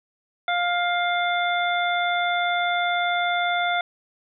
harmonic tone, 703 Hz, F5, 11 cents sharp, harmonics 1 / 2 / 3 / 5, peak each -23 / -26 / -28 / -30 dBFS, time 0.48-3.81 s, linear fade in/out 2 ms, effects none

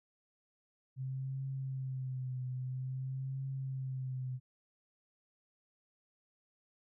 sine tone with vibrato, 130.81 Hz, C3, in tune, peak -36 dBFS, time 0.96-4.4 s, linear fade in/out 50 ms, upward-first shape triangle, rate 0.5 Hz, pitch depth 53 cents each way, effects none

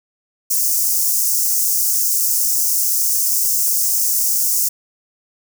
white high-pass noise, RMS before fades -17 dBFS, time 0.5-4.69 s, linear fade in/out 10 ms, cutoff 5400 Hz, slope 48 dB/octave, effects none

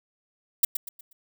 violet noise with echo, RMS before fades -18 dBFS, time 0.63-0.65 s, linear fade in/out 5 ms, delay 120 ms, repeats 4, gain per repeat -9 dB, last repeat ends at 1.13 s, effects none

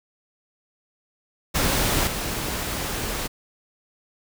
pink noise with level steps, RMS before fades -22 / -28 dBFS, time 1.54-3.28 s, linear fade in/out 20 ms, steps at 2.07 s, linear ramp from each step 2 ms, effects none

